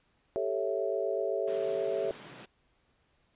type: chord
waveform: sine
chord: A dominant seventh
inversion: third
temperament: equal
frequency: 392 / 440 / 554.4 / 659.3 Hz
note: G4 / A4 / C#5 / E5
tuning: 0 / 0 / 0 / 0 cents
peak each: -34 dBFS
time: 0.36-2.11 s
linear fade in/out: 0 ms
type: high-pass noise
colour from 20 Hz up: pink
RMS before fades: -48 dBFS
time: 1.47-2.46 s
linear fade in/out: 10 ms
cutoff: 120 Hz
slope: 96 dB/octave
effects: pink hiss -71 dBFS RMS until 3.35 s + resampled to 8000 Hz